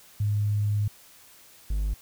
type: tone pair in turn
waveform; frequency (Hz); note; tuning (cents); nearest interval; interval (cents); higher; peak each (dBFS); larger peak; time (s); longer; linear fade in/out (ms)
sine / triangle; 103.83 / 50.96; G#2 / G#1; 0 / -32; octave; 1232; first; -22 / -22; neither; 0.2-0.88 / 1.7-1.94; first; 5
effects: white hiss -53 dBFS RMS until 2.01 s